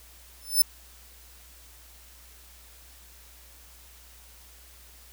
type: tone with exponential growth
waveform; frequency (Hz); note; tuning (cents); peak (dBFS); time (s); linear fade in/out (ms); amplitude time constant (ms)
5% pulse; 5280; E8; +2; -8; 0.41-0.62; 5; 44
effects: added 60 Hz sine -53 dBFS peak until 5.12 s + white hiss -53 dBFS RMS until 5.12 s